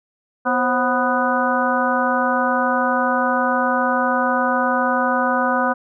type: harmonic tone with a mistuned harmonic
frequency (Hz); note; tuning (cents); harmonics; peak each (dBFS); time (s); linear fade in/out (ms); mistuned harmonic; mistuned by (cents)
247.9; B3; +7; 1 / 2 / 3 / 4 / 5 / 6; -23 / -23 / -23 / -23 / -23 / -23; 0.45-5.74; 20; 2; +110
effects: none